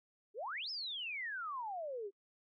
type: exponential two-way sweep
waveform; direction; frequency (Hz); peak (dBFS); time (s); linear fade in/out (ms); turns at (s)
sine; up then down; 376.5 to 5350 to 376.5; -39; 0.34-2.11; 50; 0.7
effects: noise-tail reverb RT60 0.1 s tail -23 dB re dry